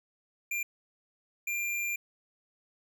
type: tone bursts at uneven times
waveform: square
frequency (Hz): 2385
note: D7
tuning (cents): +26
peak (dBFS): -31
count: 2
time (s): 0.51-0.63 / 1.47-1.96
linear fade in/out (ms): 5
effects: none